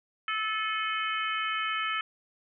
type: harmonic tone with a mistuned harmonic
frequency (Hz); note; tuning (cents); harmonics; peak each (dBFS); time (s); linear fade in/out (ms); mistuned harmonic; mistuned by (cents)
435.5; A4; -18; 3 / 4 / 5 / 6 / 7; -31 / -35 / -36 / -38 / -36; 0.28-2.01; 2; 6; -56
effects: none